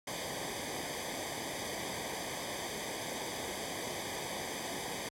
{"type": "noise with comb filter", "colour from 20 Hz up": "pink", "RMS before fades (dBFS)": -39, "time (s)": [0.07, 5.09], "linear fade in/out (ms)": 5, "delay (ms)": 0.73, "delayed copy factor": -0.85, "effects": ["high-pass 60 Hz 12 dB/octave", "low-pass 11000 Hz 12 dB/octave"]}